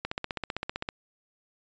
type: click train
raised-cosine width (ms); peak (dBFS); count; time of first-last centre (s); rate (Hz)
0.3; -15; 14; 0.05-0.889; 15.5
effects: resampled to 16000 Hz